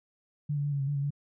sine tone with pitch steps, 147.2 / 143.4 / 145.3 / 141 / 136.3 / 144.7 / 139.8 / 143.3 Hz, D3 / D3 / D3 / C#3 / C#3 / D3 / C#3 / D3, +4 / -41 / -18 / +30 / -29 / -25 / +15 / -42 cents, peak -27 dBFS, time 0.49-1.106 s, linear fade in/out 10 ms, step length 77 ms, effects none

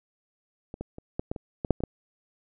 clicks, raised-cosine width 2 ms, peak -24 / -20 / -27 / -15 / -16 / -23 / -16 / -6 / -23 / -13 dBFS, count 10, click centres 0.741 / 0.81 / 0.984 / 1.195 / 1.315 / 1.362 / 1.648 / 1.707 / 1.805 / 1.837 s, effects none

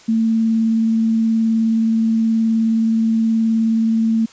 sine tone with vibrato, 224.5 Hz, A3, 35 cents sharp, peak -13 dBFS, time 0.08-4.26 s, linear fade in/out 10 ms, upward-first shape sine, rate 19 Hz, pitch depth 12 cents each way, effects white hiss -45 dBFS RMS until 4.32 s + resampled to 16000 Hz

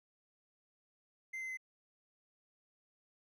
triangle tone with pitch steps, 2079 / 2063 / 2048 Hz, C7 / C7 / C7, -12 / -25 / -38 cents, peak -38 dBFS, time 1.33-1.573 s, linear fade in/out 10 ms, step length 81 ms, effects none

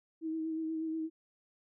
sine tone with vibrato, 320 Hz, D#4, 49 cents sharp, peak -33 dBFS, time 0.21-1.1 s, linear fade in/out 50 ms, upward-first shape sine, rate 8.3 Hz, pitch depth 23 cents each way, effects none

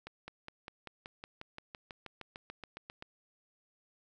accelerating click train, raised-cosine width 0.3 ms, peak -28 dBFS, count 19, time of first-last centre 0.07-3.024 s, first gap 210 ms, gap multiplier 0.97, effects none

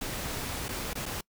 pink noise with dropouts, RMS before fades -35 dBFS, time 0.01-1.21 s, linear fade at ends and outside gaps 5 ms, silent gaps 0.684-0.689 / 0.934-0.953 / 1.057-1.061 s, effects noise-tail reverb RT60 0.1 s tail -25 dB re dry

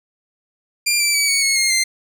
15% pulse tone with pitch steps, 2389 / 2336 / 2284 / 2233 / 2183 / 2135 / 2087 Hz, D7 / D7 / D7 / C#7 / C#7 / C7 / C7, +29 / -10 / -49 / +12 / -27 / +34 / -5 cents, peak -8 dBFS, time 0.86-1.84 s, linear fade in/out 10 ms, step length 140 ms, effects none

